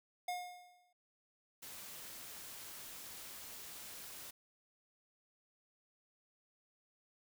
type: tone with exponential decay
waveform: square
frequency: 717 Hz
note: F5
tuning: 45 cents sharp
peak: -36 dBFS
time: 0.28-0.93 s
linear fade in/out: 5 ms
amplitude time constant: 140 ms
type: noise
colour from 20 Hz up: white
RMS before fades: -50 dBFS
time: 1.62-4.31 s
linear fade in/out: 10 ms
effects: none